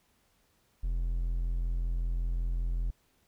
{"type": "tone", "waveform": "triangle", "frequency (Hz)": 42.63, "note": "F1", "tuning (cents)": -41, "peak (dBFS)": -26, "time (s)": [0.83, 2.91], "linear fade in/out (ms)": 10, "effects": ["pink hiss -70 dBFS RMS until 3.27 s"]}